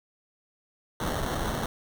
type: noise with sample-and-hold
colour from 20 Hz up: pink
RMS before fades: -30 dBFS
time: 1-1.66 s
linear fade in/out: 2 ms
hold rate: 2450 Hz
effects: none